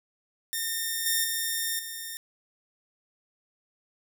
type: tone with level steps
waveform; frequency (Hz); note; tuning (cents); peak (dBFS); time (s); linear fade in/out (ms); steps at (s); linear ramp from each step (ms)
5% pulse; 1821; A#6; -41; -18 / -13 / -17 / -25; 0.53-2.17; 0; 1.06 / 1.24 / 1.79; 2
effects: none